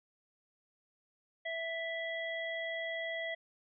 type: harmonic tone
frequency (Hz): 659.3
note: E5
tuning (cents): 0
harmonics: 1 / 3 / 5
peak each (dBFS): -39 / -38 / -46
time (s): 1.45-3.35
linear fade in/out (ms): 10
effects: none